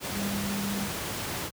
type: tone in noise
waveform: sine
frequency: 200 Hz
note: G3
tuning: 35 cents sharp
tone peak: -30 dBFS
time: 0.12-0.9 s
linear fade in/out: 50 ms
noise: pink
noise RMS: -33 dBFS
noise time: 0-1.51 s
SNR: 0 dB
effects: high-pass 80 Hz 12 dB/octave